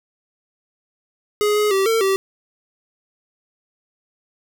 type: tone with pitch steps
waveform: square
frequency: 417.6 / 420.3 / 387.2 / 451.5 / 386.8 Hz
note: G#4 / G#4 / G4 / A4 / G4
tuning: +10 / +21 / -21 / +45 / -23 cents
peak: -16 dBFS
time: 1.41-2.16 s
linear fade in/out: 0 ms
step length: 150 ms
effects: none